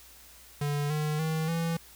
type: tone with pitch steps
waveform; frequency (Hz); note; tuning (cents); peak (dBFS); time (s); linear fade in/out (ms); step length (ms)
square; 145.2 / 151.89 / 158.89 / 166.21; D3 / D#3 / D#3 / E3; -19 / -41 / +37 / +15; -28; 0.61-1.77; 5; 290
effects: added 60 Hz sine -59 dBFS peak until 1.95 s + white hiss -53 dBFS RMS until 1.95 s